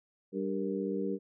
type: harmonic tone with a mistuned harmonic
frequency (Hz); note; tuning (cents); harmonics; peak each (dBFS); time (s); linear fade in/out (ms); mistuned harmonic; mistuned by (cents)
98; G2; 0; 2 / 3 / 4 / 5; -35 / -37 / -36 / -37; 0.32-1.19; 50; 5; -77
effects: none